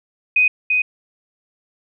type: tone with echo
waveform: sine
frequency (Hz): 2500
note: D#7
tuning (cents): +8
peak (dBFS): -11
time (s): 0.36-0.48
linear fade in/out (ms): 5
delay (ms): 340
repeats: 1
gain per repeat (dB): -3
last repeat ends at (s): 0.82
effects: none

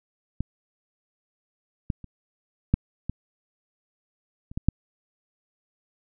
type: clicks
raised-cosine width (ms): 5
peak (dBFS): -14 / -13 / -28 / -6 / -16 / -28 / -16 / -6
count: 8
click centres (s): 0.406 / 1.902 / 2.043 / 2.74 / 3.096 / 4.515 / 4.575 / 4.686
effects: none

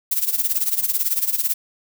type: noise with tremolo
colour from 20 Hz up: violet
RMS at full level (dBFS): -18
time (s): 0.11-1.54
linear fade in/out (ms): 5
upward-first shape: sine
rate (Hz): 18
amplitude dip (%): 80
effects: none

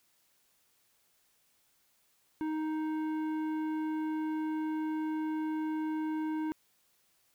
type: tone with tanh clipping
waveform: sine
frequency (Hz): 311.9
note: D#4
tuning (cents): +4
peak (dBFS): -33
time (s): 2.41-6.52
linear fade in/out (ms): 0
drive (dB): 12
effects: white hiss -71 dBFS RMS until 7.34 s

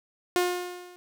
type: tone with level ramp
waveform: sawtooth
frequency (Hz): 357.4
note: F4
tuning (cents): +40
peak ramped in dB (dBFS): -16 to -44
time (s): 0.36-0.96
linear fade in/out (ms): 0
effects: none

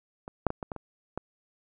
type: clicks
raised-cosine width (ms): 1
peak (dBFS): -25 / -8 / -17 / -20 / -20 / -24 / -18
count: 7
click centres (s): 0.279 / 0.467 / 0.504 / 0.628 / 0.718 / 0.763 / 1.176
effects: none

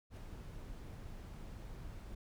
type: noise with ADSR envelope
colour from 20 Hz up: brown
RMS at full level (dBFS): -44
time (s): 0.1-2.15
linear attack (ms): 69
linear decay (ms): 8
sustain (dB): -4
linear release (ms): 7
effects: none

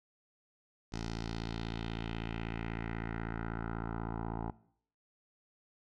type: tone with low-pass filter sweep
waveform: 10% pulse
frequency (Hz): 56.2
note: A1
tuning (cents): +37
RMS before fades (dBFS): -39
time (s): 0.92-4.51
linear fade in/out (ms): 10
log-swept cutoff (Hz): 5700 to 910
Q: 2.4
effects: noise-tail reverb RT60 0.6 s tail -19 dB re dry

